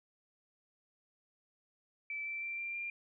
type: tone with pitch steps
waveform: sine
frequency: 2318 / 2335 / 2353 / 2371 / 2389 Hz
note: D7 / D7 / D7 / D7 / D7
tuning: -23 / -11 / +3 / +16 / +29 cents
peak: -37 dBFS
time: 2.1-2.9 s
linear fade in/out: 2 ms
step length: 160 ms
effects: none